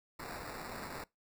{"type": "noise with sample-and-hold", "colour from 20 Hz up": "blue", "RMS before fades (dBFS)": -44, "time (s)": [0.19, 1.04], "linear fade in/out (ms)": 5, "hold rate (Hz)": 3150, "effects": ["noise-tail reverb RT60 0.2 s tail -23 dB re dry"]}